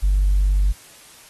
triangle tone with tanh clipping, 48.42 Hz, G1, 21 cents flat, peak -14 dBFS, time 0.02-0.73 s, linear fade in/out 20 ms, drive 5 dB, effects white hiss -46 dBFS RMS until 1.29 s + AAC 32 kbps

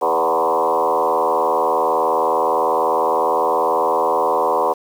sine tone with frequency modulation, 740 Hz, F#5, in tune, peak -14 dBFS, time 0.01-4.74 s, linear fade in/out 20 ms, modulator 79.7 Hz, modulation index 4.2, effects 7-bit

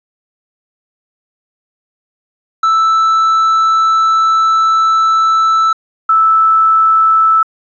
triangle / sine tone pair in turn, 1319 / 1314.4 Hz, E6 / E6, +1 / -5 cents, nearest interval unison, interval 6 cents, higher first, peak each -6 dBFS, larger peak neither, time 2.63-5.73 / 6.09-7.43 s, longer first, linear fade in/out 5 ms, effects resampled to 16000 Hz + 8-bit

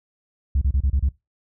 sine tone bursts, 68 Hz, C#2, 33 cents flat, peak -14 dBFS, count 6, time 0.55-1.089 s, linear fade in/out 5 ms, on 64 ms, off 31 ms, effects noise-tail reverb RT60 0.2 s tail -21 dB re dry + tanh soft clip ceiling -14 dBFS

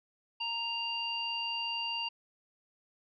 harmonic tone, 932.3 Hz, A#5, in tune, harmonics 1 / 3 / 5, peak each -39 / -34 / -41 dBFS, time 0.4-2.09 s, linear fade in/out 10 ms, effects none

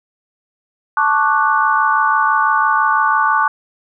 sine chord, D major seventh, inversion second, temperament equal, 880 / 1108.7 / 1174.7 / 1480 Hz, A5 / C#6 / D6 / F#6, 0 / 0 / 0 / 0 cents, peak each -17 dBFS, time 0.97-3.48 s, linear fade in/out 2 ms, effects none

